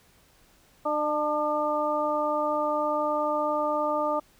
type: harmonic tone with a mistuned harmonic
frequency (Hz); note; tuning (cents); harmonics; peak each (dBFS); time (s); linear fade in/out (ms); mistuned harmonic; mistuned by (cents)
300.7; D4; +41; 1 / 2 / 3 / 4; -33 / -27 / -30 / -29; 0.85-4.2; 10; 3; -24
effects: pink hiss -60 dBFS RMS until 4.39 s